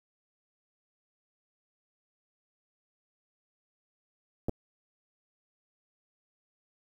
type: clicks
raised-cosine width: 2 ms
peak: -18 dBFS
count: 2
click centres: 4.485 / 4.494 s
effects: 9-bit